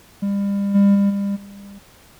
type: tone with level steps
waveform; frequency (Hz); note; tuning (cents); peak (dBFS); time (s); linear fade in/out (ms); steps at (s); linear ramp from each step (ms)
triangle; 200; G3; +35; -16 / -8 / -11 / -17 / -34; 0.22-1.79; 10; 0.74 / 0.94 / 1.09 / 1.35; 20
effects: pink hiss -49 dBFS RMS until 2.19 s